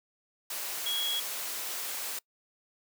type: tone in noise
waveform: sine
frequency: 3322 Hz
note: G#7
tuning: in tune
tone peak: -29 dBFS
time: 0.86-1.2 s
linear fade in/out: 5 ms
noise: white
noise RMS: -36 dBFS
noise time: 0.5-2.19 s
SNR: +4 dB
effects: noise-tail reverb RT60 0.1 s tail -24 dB re dry + high-pass 400 Hz 12 dB/octave

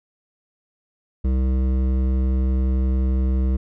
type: tone with hard clipping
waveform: sine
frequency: 64.7 Hz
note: C2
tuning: 19 cents flat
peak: -19 dBFS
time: 1.24-3.57 s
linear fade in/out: 10 ms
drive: 12 dB
effects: none

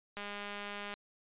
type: click train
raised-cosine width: 0.3 ms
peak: -26 dBFS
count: 158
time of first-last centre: 0.17-0.94 s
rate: 204 Hz
effects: resampled to 8000 Hz

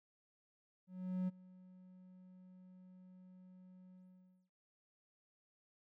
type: tone with ADSR envelope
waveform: triangle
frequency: 184 Hz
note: F#3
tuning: 9 cents flat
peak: -32 dBFS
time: 0.87-4.5 s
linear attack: 410 ms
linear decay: 23 ms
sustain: -23 dB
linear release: 550 ms
effects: none

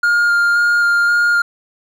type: tone with vibrato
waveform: triangle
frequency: 1411 Hz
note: F6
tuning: 17 cents sharp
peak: -9 dBFS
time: 0.03-1.42 s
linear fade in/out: 5 ms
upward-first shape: square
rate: 1.9 Hz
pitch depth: 9 cents each way
effects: none

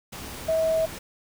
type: tone in noise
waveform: sine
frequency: 644 Hz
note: E5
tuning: 41 cents flat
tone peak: -20 dBFS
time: 0.48-0.86 s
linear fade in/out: 10 ms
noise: pink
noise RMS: -38 dBFS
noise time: 0.12-0.99 s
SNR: +15 dB
effects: none

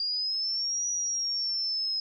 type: exponential two-way sweep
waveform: sine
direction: up then down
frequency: 4777 to 5830 to 5100 Hz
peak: -27 dBFS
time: 0-2 s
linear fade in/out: 2 ms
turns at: 0.88 s
effects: none

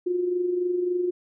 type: tone with amplitude modulation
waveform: sine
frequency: 357.4 Hz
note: F4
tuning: 40 cents sharp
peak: -20 dBFS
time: 0.06-1.11 s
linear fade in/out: 10 ms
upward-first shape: sine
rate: 23.6 Hz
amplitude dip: 50%
effects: none

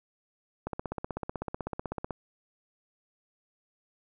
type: click train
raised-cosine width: 1 ms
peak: -19 dBFS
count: 24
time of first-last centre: 0.67-2.107 s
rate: 16 Hz
effects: none

